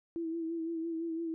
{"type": "tone with vibrato", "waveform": "sine", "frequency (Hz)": 329.6, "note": "E4", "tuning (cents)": 0, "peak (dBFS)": -33, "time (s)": [0.16, 1.34], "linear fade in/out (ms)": 0, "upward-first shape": "sine", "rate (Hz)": 5.9, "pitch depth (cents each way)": 38, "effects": []}